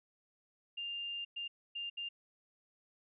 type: tone bursts at uneven times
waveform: sine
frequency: 2800 Hz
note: F7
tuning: 4 cents sharp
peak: -38 dBFS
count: 4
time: 0.77-1.25 / 1.36-1.48 / 1.75-1.9 / 1.97-2.09 s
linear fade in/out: 10 ms
effects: none